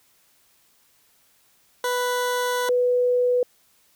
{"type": "tone pair in turn", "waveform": ["20% pulse", "sine"], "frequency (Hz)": [493.9, 493.9], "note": ["B4", "B4"], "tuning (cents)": [0, 0], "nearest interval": "unison", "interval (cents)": 0, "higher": "neither", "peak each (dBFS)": -17, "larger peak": "neither", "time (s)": [[1.84, 2.69], [2.69, 3.43]], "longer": "first", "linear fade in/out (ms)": 2, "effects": ["white hiss -61 dBFS RMS until 3.95 s"]}